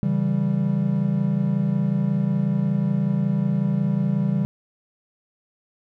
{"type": "chord", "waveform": "triangle", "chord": "C# diminished", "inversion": "none", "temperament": "equal with one note detuned", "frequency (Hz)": [139.47, 164.81, 196], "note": ["C#3", "E3", "G3"], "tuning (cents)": [11, 0, 0], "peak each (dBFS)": [-22, -23, -20], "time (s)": [0.03, 4.45], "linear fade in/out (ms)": 0, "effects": []}